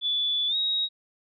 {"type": "tone with pitch glide", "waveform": "sine", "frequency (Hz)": [3457, 3792], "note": ["A7", "A#7"], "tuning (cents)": [-31, 29], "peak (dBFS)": -23, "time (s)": [0.01, 0.89], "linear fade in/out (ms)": 50, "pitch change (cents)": 160, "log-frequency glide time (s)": [0.48, 0.56], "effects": []}